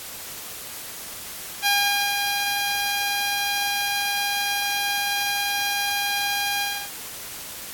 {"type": "tone with ADSR envelope", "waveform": "10% pulse", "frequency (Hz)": 809, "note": "G#5", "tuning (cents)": -46, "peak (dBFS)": -9, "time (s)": [1.62, 6.91], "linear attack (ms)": 44, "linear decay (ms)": 480, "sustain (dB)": -5, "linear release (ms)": 310, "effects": ["white hiss -36 dBFS RMS until 7.73 s", "AAC 64 kbps"]}